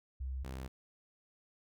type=tone pair in turn; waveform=sine / sawtooth; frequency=65.41 / 65.41 Hz; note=C2 / C2; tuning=0 / 0 cents; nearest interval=unison; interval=0 cents; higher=neither; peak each=-36 / -37 dBFS; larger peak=first; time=0.2-0.44 / 0.44-0.68 s; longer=neither; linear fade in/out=10 ms; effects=none